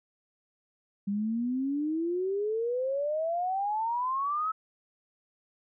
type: exponential sweep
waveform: sine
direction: up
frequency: 196.9 to 1307 Hz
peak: -27 dBFS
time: 1.07-4.52 s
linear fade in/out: 10 ms
effects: none